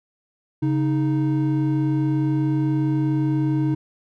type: tone pair together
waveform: triangle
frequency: 138.59 / 311.1 Hz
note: C#3 / D#4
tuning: 0 / 0 cents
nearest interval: octave + major second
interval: 1400 cents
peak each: -19 dBFS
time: 0.62-3.75 s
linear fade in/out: 10 ms
effects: none